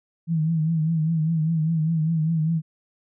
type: tone with vibrato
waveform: sine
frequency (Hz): 160.5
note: E3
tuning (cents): -46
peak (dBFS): -19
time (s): 0.27-2.62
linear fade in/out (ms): 50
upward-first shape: triangle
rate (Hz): 5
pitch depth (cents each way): 83
effects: none